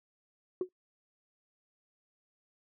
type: tone with exponential decay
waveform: sine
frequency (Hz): 366.7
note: F#4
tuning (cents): -15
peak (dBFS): -23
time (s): 0.61-0.69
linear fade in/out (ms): 2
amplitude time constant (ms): 17
effects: noise-tail reverb RT60 0.1 s tail -21 dB re dry + tanh soft clip ceiling -25 dBFS